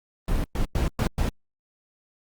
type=noise bursts at uneven times; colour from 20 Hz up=brown; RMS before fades=-23 dBFS; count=5; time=0.28-0.44 / 0.55-0.65 / 0.75-0.88 / 0.99-1.07 / 1.18-1.29 s; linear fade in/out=2 ms; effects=Opus 32 kbps